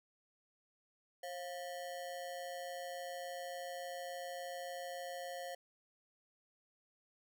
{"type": "ring-modulated tone", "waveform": "square", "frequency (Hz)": 620, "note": "D#5", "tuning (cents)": -6, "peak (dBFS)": -40, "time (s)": [1.23, 5.55], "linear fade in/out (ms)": 5, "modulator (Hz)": 83.5, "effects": []}